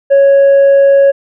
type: tone with tanh clipping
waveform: triangle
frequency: 554 Hz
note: C#5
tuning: 1 cent flat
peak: -4 dBFS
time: 0.1-1.12 s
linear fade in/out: 20 ms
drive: 7 dB
effects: none